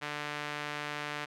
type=tone with band-pass filter; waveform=sawtooth; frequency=147.9 Hz; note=D3; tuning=13 cents sharp; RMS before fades=-38 dBFS; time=0.01-1.26 s; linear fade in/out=20 ms; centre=2000 Hz; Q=0.99; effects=none